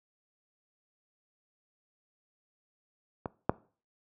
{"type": "clicks", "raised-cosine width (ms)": 1, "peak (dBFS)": [-19, -9], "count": 2, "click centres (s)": [3.258, 3.495], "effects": ["noise-tail reverb RT60 0.4 s tail -21 dB re dry", "high-pass 80 Hz 12 dB/octave"]}